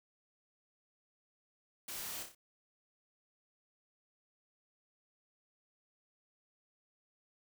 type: noise with echo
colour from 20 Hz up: white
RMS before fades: -44 dBFS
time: 1.88-2.23 s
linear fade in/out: 5 ms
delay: 30 ms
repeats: 4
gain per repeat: -5 dB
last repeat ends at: 2.35 s
effects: none